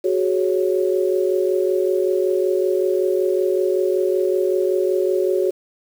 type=chord; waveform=sine; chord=F# suspended second; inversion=none; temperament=equal; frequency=370 / 415.3 / 554.4 Hz; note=F#4 / G#4 / C#5; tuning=0 / 0 / 0 cents; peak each=-18 / -22 / -23 dBFS; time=0.04-5.51 s; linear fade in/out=10 ms; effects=7-bit